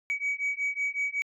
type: beating tone pair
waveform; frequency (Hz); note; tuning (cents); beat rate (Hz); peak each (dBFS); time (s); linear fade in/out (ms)
sine; 2265 / 2270.4; C#7 / C#7; +37 / +41; 5.4; -29; 0.1-1.22; 0
effects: tanh soft clip ceiling -23 dBFS